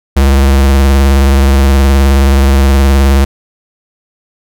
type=tone with vibrato; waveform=square; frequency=68.3 Hz; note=C#2; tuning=25 cents flat; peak=-5 dBFS; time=0.16-3.25 s; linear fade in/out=10 ms; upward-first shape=sine; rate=19 Hz; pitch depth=50 cents each way; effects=none